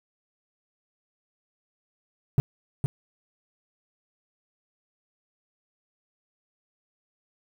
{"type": "tone with echo", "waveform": "triangle", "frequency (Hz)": 135.6, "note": "C#3", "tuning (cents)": -38, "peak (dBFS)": -13, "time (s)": [2.38, 2.4], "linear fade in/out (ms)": 0, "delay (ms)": 460, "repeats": 1, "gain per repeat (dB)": -5, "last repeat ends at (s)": 2.86, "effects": ["8-bit"]}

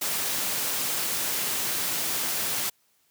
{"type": "high-pass noise", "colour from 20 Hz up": "white", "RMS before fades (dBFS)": -28, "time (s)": [0.01, 2.7], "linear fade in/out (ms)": 10, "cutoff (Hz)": 100, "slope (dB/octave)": 96, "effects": ["white hiss -67 dBFS RMS until 3.1 s", "high-pass 60 Hz 12 dB/octave"]}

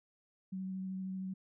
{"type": "tone with vibrato", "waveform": "sine", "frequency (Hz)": 188.7, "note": "F#3", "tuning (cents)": 34, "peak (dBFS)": -37, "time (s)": [0.52, 1.34], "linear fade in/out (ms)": 10, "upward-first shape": "triangle", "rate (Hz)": 13, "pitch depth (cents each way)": 15, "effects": []}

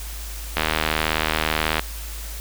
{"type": "click train", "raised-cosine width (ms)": 0.3, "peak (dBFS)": -3, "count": 97, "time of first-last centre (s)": [0.57, 1.794], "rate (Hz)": 78.4, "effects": ["added 53 Hz sine -31 dBFS peak until 2.4 s", "white hiss -37 dBFS RMS until 2.4 s"]}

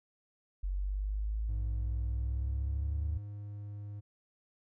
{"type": "exponential sweep", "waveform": "sine", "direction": "up", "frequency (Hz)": [46.25, 76.1], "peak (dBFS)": -31, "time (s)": [0.63, 3.18], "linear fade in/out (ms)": 10}
{"type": "tone with pitch glide", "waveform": "triangle", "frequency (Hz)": [102, 102.77], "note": ["G#2", "G#2"], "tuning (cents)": [-31, -18], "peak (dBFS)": -38, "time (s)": [1.48, 4.01], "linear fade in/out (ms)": 20, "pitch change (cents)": 13, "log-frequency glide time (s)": [1.93, 2.44]}
{"effects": []}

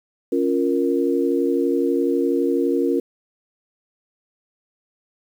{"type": "chord", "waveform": "sine", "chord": "Bb minor", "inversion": "first", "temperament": "equal", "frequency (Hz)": [277.2, 349.2, 466.2], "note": ["Db4", "F4", "Bb4"], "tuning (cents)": [0, 0, 0], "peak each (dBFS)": [-21, -21, -22], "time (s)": [0.32, 3], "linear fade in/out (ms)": 5, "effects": ["8-bit"]}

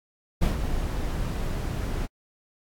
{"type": "noise with ADSR envelope", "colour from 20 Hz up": "brown", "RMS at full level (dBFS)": -19, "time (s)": [0.41, 2.07], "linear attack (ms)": 18, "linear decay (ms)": 120, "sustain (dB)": -9, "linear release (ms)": 23, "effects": ["AAC 64 kbps"]}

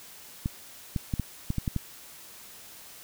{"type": "clicks", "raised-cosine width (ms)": 5, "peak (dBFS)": -15, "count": 8, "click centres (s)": [0.459, 0.962, 1.138, 1.197, 1.504, 1.583, 1.678, 1.763], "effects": ["white hiss -48 dBFS RMS until 3.03 s"]}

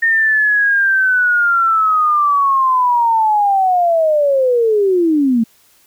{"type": "linear sweep", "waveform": "sine", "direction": "down", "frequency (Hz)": [1837, 218.5], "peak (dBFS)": -10, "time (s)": [0.02, 5.44], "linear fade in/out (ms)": 10, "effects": ["white hiss -52 dBFS RMS until 5.86 s"]}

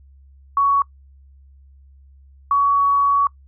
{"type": "tone pair in turn", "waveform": "sine", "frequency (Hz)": [1119, 1125.5], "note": ["C#6", "C#6"], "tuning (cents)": [16, 26], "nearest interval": "unison", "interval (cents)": 10, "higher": "second", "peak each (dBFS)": -13, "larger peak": "neither", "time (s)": [[0.57, 0.82], [2.51, 3.27]], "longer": "second", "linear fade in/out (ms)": 2, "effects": ["noise-tail reverb RT60 0.1 s tail -23 dB re dry", "added 68 Hz sine -45 dBFS peak until 3.47 s"]}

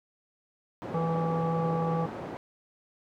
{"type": "band-pass noise", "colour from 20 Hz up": "white", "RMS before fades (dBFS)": -38, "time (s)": [0.82, 2.37], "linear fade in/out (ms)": 0, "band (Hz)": [120, 630], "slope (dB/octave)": 12}
{"type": "harmonic tone", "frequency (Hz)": 164.81, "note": "E3", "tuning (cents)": 0, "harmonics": [1, 3, 5, 7], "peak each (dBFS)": [-28, -32, -34, -37], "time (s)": [0.94, 2.06], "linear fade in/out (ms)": 5}
{"effects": []}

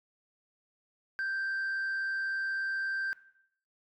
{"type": "tone with frequency modulation", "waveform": "sine", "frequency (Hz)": 1568, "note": "G6", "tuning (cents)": 0, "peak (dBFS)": -28, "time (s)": [1.19, 3.13], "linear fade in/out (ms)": 0, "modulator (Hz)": 83.5, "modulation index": 0.32, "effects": ["noise-tail reverb RT60 0.7 s tail -19 dB re dry", "tanh soft clip ceiling -29 dBFS"]}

